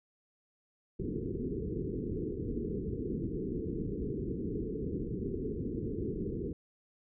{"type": "low-pass noise", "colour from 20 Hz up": "white", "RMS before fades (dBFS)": -36, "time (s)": [0.99, 6.53], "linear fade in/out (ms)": 5, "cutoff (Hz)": 450, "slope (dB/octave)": 96, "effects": []}